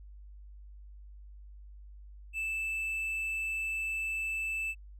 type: tone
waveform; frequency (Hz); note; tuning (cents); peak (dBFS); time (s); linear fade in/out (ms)
triangle; 2637; E7; 0; -30; 2.33-4.75; 50
effects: added 50 Hz sine -47 dBFS peak until 4.99 s